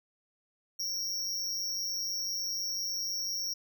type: tone with amplitude modulation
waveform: square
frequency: 5590 Hz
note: F8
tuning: 1 cent sharp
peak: -28 dBFS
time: 0.79-3.54 s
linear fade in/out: 10 ms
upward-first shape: sine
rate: 194 Hz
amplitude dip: 100%
effects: none